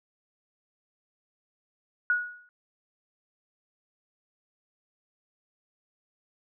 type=tone with exponential decay; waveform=sine; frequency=1457 Hz; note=F#6; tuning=27 cents flat; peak=-19 dBFS; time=2.1-2.49 s; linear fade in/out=1 ms; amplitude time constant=84 ms; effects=none